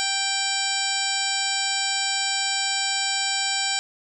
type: harmonic tone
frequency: 784 Hz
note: G5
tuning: in tune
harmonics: 1 / 2 / 3 / 4 / 5 / 6 / 7 / 9 / 10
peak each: -31 / -31 / -31 / -31 / -31 / -31 / -31 / -31 / -31 dBFS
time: 0-3.79 s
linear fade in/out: 0 ms
effects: none